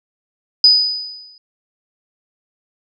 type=tone with exponential decay; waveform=sine; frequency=4978 Hz; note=D#8; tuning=in tune; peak=-4 dBFS; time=0.64-1.38 s; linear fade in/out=2 ms; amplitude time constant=160 ms; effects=none